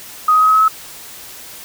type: tone with pitch steps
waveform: sine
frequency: 1250 / 1258.7 / 1267.4 / 1276.3 / 1285.1 / 1294.1 Hz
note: D#6 / D#6 / D#6 / D#6 / E6 / E6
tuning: +8 / +20 / +32 / +44 / -44 / -32 cents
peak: -8 dBFS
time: 0.28-0.682 s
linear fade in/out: 5 ms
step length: 67 ms
effects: white hiss -35 dBFS RMS until 1.64 s